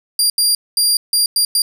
25% pulse tone bursts at uneven times, 4783 Hz, D8, 31 cents sharp, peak -7 dBFS, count 6, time 0.19-0.3 / 0.38-0.55 / 0.77-0.97 / 1.13-1.26 / 1.36-1.45 / 1.55-1.62 s, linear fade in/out 2 ms, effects none

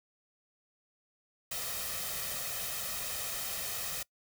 white noise with comb filter, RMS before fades -37 dBFS, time 1.51-4.03 s, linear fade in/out 5 ms, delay 1.6 ms, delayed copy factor +0.6, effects noise-tail reverb RT60 0.1 s tail -23 dB re dry

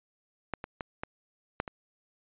clicks, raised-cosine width 0.5 ms, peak -16 / -22 / -19 / -19 / -13 / -23 dBFS, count 6, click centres 0.537 / 0.641 / 0.808 / 1.035 / 1.601 / 1.678 s, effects resampled to 8000 Hz

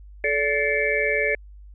sine tone cluster, 433 / 577 / 1748 / 2116 / 2288 Hz, A4 / D5 / A6 / C7 / D7, -28 / -31 / -12 / +19 / -46 cents, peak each -26 dBFS, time 0.24-1.35 s, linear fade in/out 2 ms, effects added 50 Hz sine -41 dBFS peak until 1.74 s

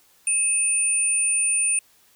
sine tone pair together, 2584 / 9208 Hz, E7 / D9, -35 / -35 cents, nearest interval octave + minor seventh, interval 2200 cents, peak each -27 / -19 dBFS, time 0.27-1.79 s, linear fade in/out 2 ms, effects white hiss -58 dBFS RMS until 2.15 s

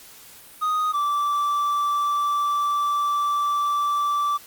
triangle tone pair in turn, 1244.5 / 1165.2 Hz, D#6 / D6, 0 / -14 cents, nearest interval minor second, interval 114 cents, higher first, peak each -18 dBFS, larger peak neither, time 0.61-0.93 / 0.93-4.38 s, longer second, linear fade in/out 20 ms, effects white hiss -46 dBFS RMS until 4.46 s + Opus 48 kbps

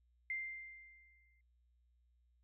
sine tone with exponential decay, 2093 Hz, C7, in tune, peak -36 dBFS, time 0.3-1.41 s, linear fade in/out 2 ms, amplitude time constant 240 ms, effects added 60 Hz sine -70 dBFS peak until 2.43 s

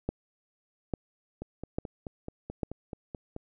two click trains, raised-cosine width 2 ms, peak -16 / -24 dBFS, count 4 / 10, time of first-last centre 0.09-2.632 / 1.42-3.364 s, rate 1.18 / 4.63 Hz, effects none

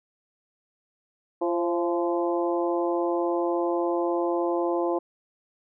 harmonic tone with a mistuned harmonic, 171.8 Hz, F3, 28 cents flat, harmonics 2 / 3 / 4 / 5 / 6, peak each -25 / -29 / -31 / -33 / -35 dBFS, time 1.41-4.99 s, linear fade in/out 10 ms, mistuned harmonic 3, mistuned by +39 cents, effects none

